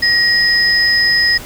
sine tone pair together, 1893 / 5050 Hz, A#6 / D#8, +26 / +25 cents, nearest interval octave + perfect fourth, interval 1699 cents, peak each -12 / -13 dBFS, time 0.02-1.38 s, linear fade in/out 10 ms, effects pink hiss -32 dBFS RMS until 1.45 s

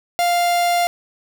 45% pulse tone, 698.5 Hz, F5, in tune, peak -15 dBFS, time 0.19-0.87 s, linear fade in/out 0 ms, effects none

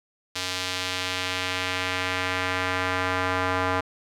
square tone with band-pass filter sweep, 92 Hz, F#2, 9 cents flat, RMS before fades -27 dBFS, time 0.35-3.81 s, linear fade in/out 10 ms, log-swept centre 4300 to 1200 Hz, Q 1.1, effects none

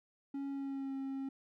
triangle tone with pitch glide, 277.2 to 269.9 Hz, C#4 to C#4, 0 to -46 cents, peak -35 dBFS, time 0.34-1.29 s, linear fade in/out 5 ms, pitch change -46 cents, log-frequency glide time 0.49-0.94 s, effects none

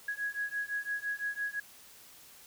sine beating tone pair, 1661.2 / 1667.1 Hz, G#6 / G#6, 0 / +6 cents, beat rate 5.9 Hz, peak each -36 / -36 dBFS, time 0.08-1.6 s, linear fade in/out 5 ms, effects white hiss -55 dBFS RMS until 2.46 s

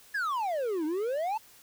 triangle exponential two-way sweep, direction down then up, 1747 to 297.8 to 912 Hz, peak -26 dBFS, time 0.14-1.38 s, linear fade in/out 10 ms, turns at 0.85 s, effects white hiss -56 dBFS RMS until 1.62 s

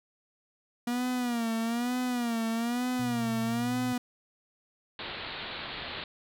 45% pulse tone with vibrato, 238.1 Hz, A#3, 37 cents sharp, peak -28 dBFS, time 0.87-3.98 s, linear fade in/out 5 ms, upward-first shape sine, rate 1.1 Hz, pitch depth 95 cents each way
sine tone with pitch glide, 121.8 to 119.16 Hz, B2 to A#2, -24 to +38 cents, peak -36 dBFS, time 2.99-3.93 s, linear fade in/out 5 ms, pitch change -38 cents, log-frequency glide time 3.41-3.5 s
white low-pass noise, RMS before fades -39 dBFS, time 4.99-6.04 s, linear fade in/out 2 ms, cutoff 4300 Hz, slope 96 dB/octave
effects none

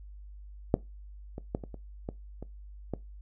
clicks, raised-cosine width 2 ms, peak -8 / -25 / -16 / -26 / -29 / -21 / -27 / -18 dBFS, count 8, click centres 0.741 / 1.381 / 1.549 / 1.638 / 1.743 / 2.089 / 2.426 / 2.937 s, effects noise-tail reverb RT60 0.2 s tail -20 dB re dry + added 50 Hz sine -44 dBFS peak until 3.21 s

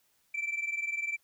sine tone pair together, 2329 / 2349 Hz, D7 / D7, -15 / 0 cents, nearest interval unison, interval 15 cents, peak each -31 / -33 dBFS, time 0.34-1.17 s, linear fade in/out 10 ms, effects tanh soft clip ceiling -28 dBFS + white hiss -71 dBFS RMS until 1.23 s

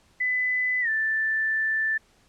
sine tone with pitch glide, 2004 to 1764.9 Hz, B6 to A6, +25 to +5 cents, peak -22 dBFS, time 0.2-1.98 s, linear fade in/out 10 ms, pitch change -220 cents, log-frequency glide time 0.81-0.89 s, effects pink hiss -61 dBFS RMS until 2.28 s + low-pass 9000 Hz 12 dB/octave

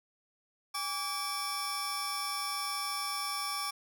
sawtooth tone cluster, 812 / 1153 / 5360 Hz, G#5 / D6 / E8, -39 / -32 / +28 cents, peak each -39 / -32 / -35 dBFS, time 0.74-3.71 s, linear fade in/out 10 ms, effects none

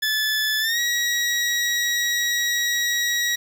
20% pulse tone with pitch glide, 1733 to 1911.8 Hz, A6 to A#6, -27 to +43 cents, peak -15 dBFS, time 0.02-3.36 s, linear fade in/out 10 ms, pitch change +170 cents, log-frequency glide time 0.6-0.79 s, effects 8-bit

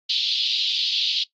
pink band-pass noise, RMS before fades -23 dBFS, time 0.09-1.24 s, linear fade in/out 10 ms, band 3100 to 4500 Hz, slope 48 dB/octave, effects noise-tail reverb RT60 0.1 s tail -17 dB re dry + Opus 32 kbps

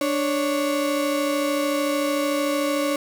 35% pulse tone pair together, 293.7 / 554 Hz, D4 / C#5, 0 / -1 cents, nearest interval major seventh, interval 1099 cents, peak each -22 dBFS, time 0.01-2.96 s, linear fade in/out 2 ms, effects none

